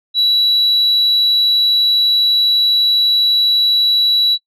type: tone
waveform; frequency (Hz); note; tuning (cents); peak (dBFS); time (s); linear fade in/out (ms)
sine; 3924; B7; -12; -9; 0.14-4.38; 50
effects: noise-tail reverb RT60 0.1 s tail -20 dB re dry + tanh soft clip ceiling -7 dBFS